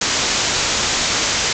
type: low-pass noise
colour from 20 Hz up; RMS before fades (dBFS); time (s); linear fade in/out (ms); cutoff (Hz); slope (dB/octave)
white; -19; 0.01-1.53; 5; 7400; 96
effects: none